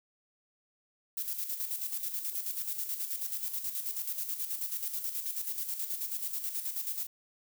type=noise with tremolo; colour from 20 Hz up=violet; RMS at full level=-34 dBFS; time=1.17-7.07 s; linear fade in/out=5 ms; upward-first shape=square; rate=9.3 Hz; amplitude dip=55%; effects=none